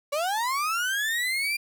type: linear sweep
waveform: 35% pulse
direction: up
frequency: 554 to 2400 Hz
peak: -23 dBFS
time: 0.12-1.57 s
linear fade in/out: 10 ms
effects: 10-bit